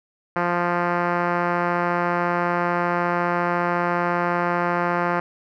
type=tone with low-pass filter; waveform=5% pulse; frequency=174.61 Hz; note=F3; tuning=in tune; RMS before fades=-22 dBFS; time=0.36-5.2 s; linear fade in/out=2 ms; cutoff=1400 Hz; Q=0.98; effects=none